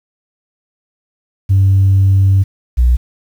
sine tone pair in turn, 96.8 / 60.98 Hz, G2 / B1, -21 / -21 cents, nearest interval minor sixth, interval 800 cents, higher first, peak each -5 dBFS, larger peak neither, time 1.49-2.44 / 2.77-2.97 s, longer first, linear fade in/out 20 ms, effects tanh soft clip ceiling -4 dBFS + 7-bit

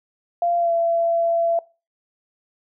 sine tone with pitch glide, 691 to 674 Hz, F5 to E5, -19 to +38 cents, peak -17 dBFS, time 0.42-1.59 s, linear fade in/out 2 ms, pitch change -43 cents, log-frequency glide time 0.58-0.72 s, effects noise-tail reverb RT60 0.3 s tail -21 dB re dry

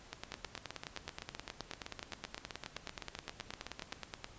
two click trains, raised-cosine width 0.2 ms, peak -23 / -24 dBFS, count 40 / 29, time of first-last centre 0.13-4.244 / 0.32-3.924 s, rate 9.48 / 7.77 Hz, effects pink hiss -57 dBFS RMS until 4.38 s + resampled to 16000 Hz

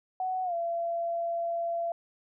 sine tone with pitch glide, 745 to 679.2 Hz, F#5 to F5, +12 to -48 cents, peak -28 dBFS, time 0.2-1.92 s, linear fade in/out 2 ms, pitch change -160 cents, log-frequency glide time 0.44-0.54 s, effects none

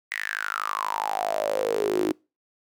sawtooth tone with high-pass filter sweep, 52.3 Hz, G#1, 13 cents sharp, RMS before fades -27 dBFS, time 0.11-2.12 s, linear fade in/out 5 ms, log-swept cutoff 2000 to 320 Hz, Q 9.9, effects noise-tail reverb RT60 0.3 s tail -26 dB re dry

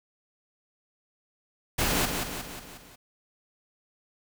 pink noise with echo, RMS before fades -26 dBFS, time 1.78-2.06 s, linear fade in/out 10 ms, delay 180 ms, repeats 5, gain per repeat -5 dB, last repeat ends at 2.96 s, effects none

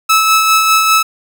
sawtooth tone with tremolo, 1303 Hz, E6, 20 cents flat, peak -3 dBFS, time 0.09-1.03 s, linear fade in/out 10 ms, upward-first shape sine, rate 5 Hz, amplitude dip 35%, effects none

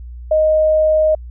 sine tone, 622.3 Hz, D#5, in tune, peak -10 dBFS, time 0.31-1.15 s, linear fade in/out 5 ms, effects added 60 Hz sine -29 dBFS peak until 1.3 s

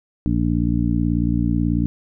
harmonic tone, 58.27 Hz, A#1, in tune, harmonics 1 / 2 / 3 / 4 / 5, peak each -23 / -23 / -23 / -23 / -23 dBFS, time 0.26-1.86 s, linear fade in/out 0 ms, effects none

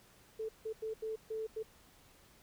sine tone bursts at uneven times, 440 Hz, A4, in tune, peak -36 dBFS, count 6, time 0.39-0.49 / 0.65-0.73 / 0.82-0.94 / 1.02-1.16 / 1.3-1.47 / 1.56-1.63 s, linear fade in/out 10 ms, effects pink hiss -63 dBFS RMS until 2.42 s

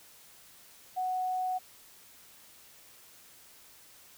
sine tone, 740 Hz, F#5, in tune, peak -29 dBFS, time 0.96-1.59 s, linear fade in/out 20 ms, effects white hiss -56 dBFS RMS until 4.17 s

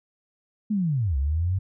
sine linear two-way sweep, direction down then up, 220 to 65.1 to 97.7 Hz, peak -21 dBFS, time 0.7-1.59 s, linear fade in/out 10 ms, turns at 1.17 s, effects none

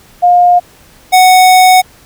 sine / square tone pair in turn, 710 / 740.6 Hz, F5 / F#5, +28 / +1 cents, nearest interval minor second, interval 73 cents, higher second, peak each -3 dBFS, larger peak neither, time 0.22-0.6 / 1.12-1.82 s, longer second, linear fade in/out 20 ms, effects pink hiss -42 dBFS RMS until 2.05 s

